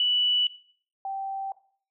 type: tone pair in turn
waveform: sine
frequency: 2960 / 779 Hz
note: F#7 / G5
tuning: 0 / -11 cents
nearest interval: octave + major seventh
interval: 2311 cents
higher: first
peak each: -20 / -29 dBFS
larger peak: first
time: 0-0.47 / 1.05-1.52 s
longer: neither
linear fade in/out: 2 ms
effects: noise-tail reverb RT60 0.5 s tail -17 dB re dry